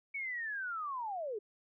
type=linear sweep; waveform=sine; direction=down; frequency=2254 to 392 Hz; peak=-36 dBFS; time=0.14-1.39 s; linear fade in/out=10 ms; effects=none